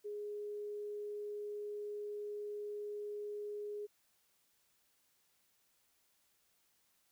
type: tone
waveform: sine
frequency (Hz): 415.3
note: G#4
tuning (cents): 0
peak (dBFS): -40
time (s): 0.04-3.87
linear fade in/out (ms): 20
effects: white hiss -75 dBFS RMS until 7.11 s